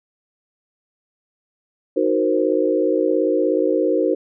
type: chord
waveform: sine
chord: C half-diminished seventh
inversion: first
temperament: equal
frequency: 311.1 / 370 / 466.2 / 523.3 Hz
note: Eb4 / Gb4 / Bb4 / C5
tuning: 0 / 0 / 0 / 0 cents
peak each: -21 dBFS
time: 1.96-4.15 s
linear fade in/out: 10 ms
effects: none